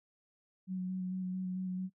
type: tone with vibrato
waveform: sine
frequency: 185 Hz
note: F#3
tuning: in tune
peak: -34 dBFS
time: 0.67-1.9 s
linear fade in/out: 50 ms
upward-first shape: square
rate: 4.5 Hz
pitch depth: 14 cents each way
effects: noise-tail reverb RT60 0.1 s tail -25 dB re dry